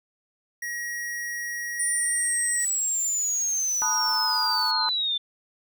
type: tone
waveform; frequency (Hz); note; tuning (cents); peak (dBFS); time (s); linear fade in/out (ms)
square; 1900; A#6; +33; -30; 0.62-2.65; 5
type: linear sweep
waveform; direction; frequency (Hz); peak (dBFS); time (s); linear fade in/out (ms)
sine; down; 9397 to 3520; -23; 1.79-5.18; 10
type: noise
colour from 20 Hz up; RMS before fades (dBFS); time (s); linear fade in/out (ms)
blue; -42; 2.58-4.72; 20
type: chord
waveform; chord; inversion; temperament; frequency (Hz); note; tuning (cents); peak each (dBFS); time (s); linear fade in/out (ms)
sine; B dominant seventh; third; equal; 880 / 987.8 / 1244.5 / 1480; A5 / B5 / D#6 / F#6; 0 / 0 / 0 / 0; -29 / -31 / -31 / -33; 3.82-4.89; 0
effects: none